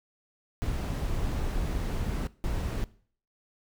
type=noise bursts at uneven times; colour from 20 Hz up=brown; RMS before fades=-30 dBFS; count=2; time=0.62-2.27 / 2.44-2.84 s; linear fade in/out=0 ms; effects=noise-tail reverb RT60 0.5 s tail -20 dB re dry